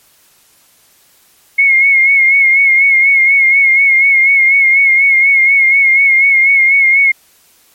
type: tone with vibrato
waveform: sine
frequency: 2169 Hz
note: C#7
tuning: 38 cents flat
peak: -5 dBFS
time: 1.58-7.12 s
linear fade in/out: 10 ms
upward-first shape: sine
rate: 4.1 Hz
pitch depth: 46 cents each way
effects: white hiss -49 dBFS RMS until 7.74 s + MP3 64 kbps